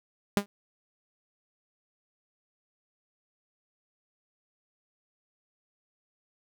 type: tone with exponential decay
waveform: sawtooth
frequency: 202.2 Hz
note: G#3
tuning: 46 cents flat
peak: -14 dBFS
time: 0.37-0.46 s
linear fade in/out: 0 ms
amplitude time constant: 19 ms
effects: none